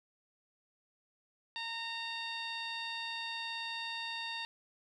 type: tone with low-pass filter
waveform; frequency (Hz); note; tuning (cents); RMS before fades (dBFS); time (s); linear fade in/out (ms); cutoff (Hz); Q
15% pulse; 919; A#5; -25; -40; 1.56-4.45; 0; 4300; 3.1
effects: none